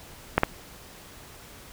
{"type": "clicks", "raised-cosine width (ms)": 0.5, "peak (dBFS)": -3, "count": 2, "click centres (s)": [0.38, 0.434], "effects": ["pink hiss -47 dBFS RMS until 1.72 s"]}